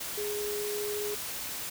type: tone in noise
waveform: sine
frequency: 415.7 Hz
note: G#4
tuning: 2 cents sharp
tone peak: -32 dBFS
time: 0.17-1.15 s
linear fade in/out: 10 ms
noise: white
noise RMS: -37 dBFS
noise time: 0-1.7 s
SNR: +2 dB
effects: none